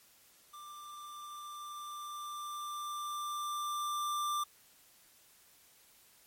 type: tone with level ramp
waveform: square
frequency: 1184 Hz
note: D6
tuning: 14 cents sharp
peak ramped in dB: -48 to -32 dBFS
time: 0.53-4.44 s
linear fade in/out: 10 ms
effects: white hiss -63 dBFS RMS until 6.26 s + MP3 64 kbps